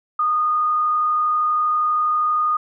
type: tone with frequency modulation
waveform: sine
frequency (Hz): 1229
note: D#6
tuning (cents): -22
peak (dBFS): -16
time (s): 0.19-2.57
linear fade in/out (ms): 5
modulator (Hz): 32.5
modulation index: 0.33
effects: none